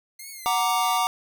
5% pulse tone with vibrato, 2097 Hz, C7, 3 cents sharp, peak -28 dBFS, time 0.19-0.98 s, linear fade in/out 5 ms, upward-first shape triangle, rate 2.4 Hz, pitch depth 110 cents each way
square chord, Gb augmented, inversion none, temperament equal, 740 / 932.3 / 1174.7 Hz, Gb5 / Bb5 / D6, 0 / 0 / 0 cents, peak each -26 dBFS, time 0.46-1.07 s, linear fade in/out 0 ms
effects none

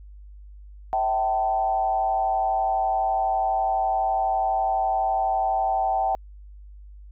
sine tone with frequency modulation, 769 Hz, G5, 33 cents flat, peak -20 dBFS, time 0.93-6.15 s, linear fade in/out 0 ms, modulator 112 Hz, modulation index 0.84, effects added 50 Hz sine -41 dBFS peak until 7.11 s

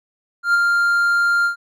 triangle tone with ADSR envelope, 1396.9 Hz, F6, in tune, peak -9 dBFS, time 0.43-1.56 s, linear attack 110 ms, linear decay 22 ms, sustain -3 dB, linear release 110 ms, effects none

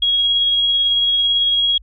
sine tone with tremolo, 3301 Hz, G#7, 11 cents flat, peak -12 dBFS, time 0.02-1.78 s, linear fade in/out 5 ms, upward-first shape triangle, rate 18 Hz, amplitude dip 25%, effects added 50 Hz sine -40 dBFS peak until 1.82 s

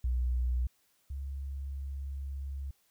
sine tone pair in turn, 61.7 / 68.72 Hz, B1 / C#2, -1 / -14 cents, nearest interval major second, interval 187 cents, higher second, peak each -27 / -35 dBFS, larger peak first, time 0.04-0.67 / 1.1-2.71 s, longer second, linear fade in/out 5 ms, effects white hiss -71 dBFS RMS until 2.9 s

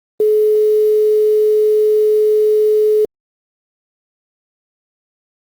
sine tone with quantisation, 427.1 Hz, G#4, 48 cents sharp, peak -9 dBFS, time 0.2-3.05 s, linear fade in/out 2 ms, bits 6, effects Opus 32 kbps

